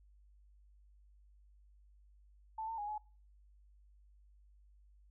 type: tone with pitch steps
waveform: sine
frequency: 881 / 903 / 827 / 848 Hz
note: A5 / A5 / G#5 / G#5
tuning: +2 / +45 / -8 / +36 cents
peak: -38 dBFS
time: 2.58-2.98 s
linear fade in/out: 5 ms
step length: 100 ms
effects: noise-tail reverb RT60 0.4 s tail -23 dB re dry + added 50 Hz sine -61 dBFS peak until 5.1 s